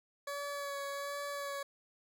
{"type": "tone with vibrato", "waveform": "20% pulse", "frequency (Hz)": 566, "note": "C#5", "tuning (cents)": 36, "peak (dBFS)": -33, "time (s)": [0.27, 1.63], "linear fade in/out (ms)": 5, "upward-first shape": "sine", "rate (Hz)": 1.3, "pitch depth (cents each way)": 18, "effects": []}